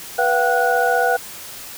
sine tone cluster, 489.8 / 694 / 769 / 1466 Hz, B4 / F5 / G5 / F#6, -14 / -11 / -33 / -16 cents, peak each -20 dBFS, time 0.18-1.17 s, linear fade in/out 10 ms, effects white hiss -35 dBFS RMS until 1.77 s

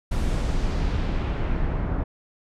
brown noise with low-pass filter sweep, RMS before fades -24 dBFS, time 0.11-2.04 s, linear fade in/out 10 ms, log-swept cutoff 11000 to 1300 Hz, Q 1, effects none

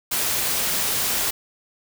white noise, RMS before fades -23 dBFS, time 0.11-1.31 s, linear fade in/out 10 ms, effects none

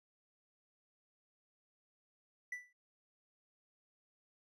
triangle tone with exponential decay, 1975.5 Hz, B6, in tune, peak -35 dBFS, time 2.52-2.73 s, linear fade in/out 5 ms, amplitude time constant 45 ms, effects resampled to 32000 Hz

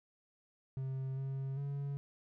triangle tone with pitch steps, 132.8 / 134.9 / 140.8 Hz, C3 / C#3 / C#3, +26 / -47 / +27 cents, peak -34 dBFS, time 0.77-1.97 s, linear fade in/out 0 ms, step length 400 ms, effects none

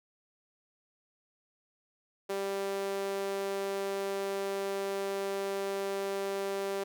sawtooth tone with high-pass filter, 196.6 Hz, G3, 5 cents sharp, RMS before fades -34 dBFS, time 2.29-6.84 s, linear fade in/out 10 ms, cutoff 440 Hz, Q 3, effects none

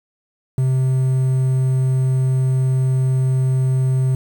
triangle tone with quantisation, 130.3 Hz, C3, 7 cents flat, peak -12 dBFS, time 0.58-4.15 s, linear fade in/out 2 ms, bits 7, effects none

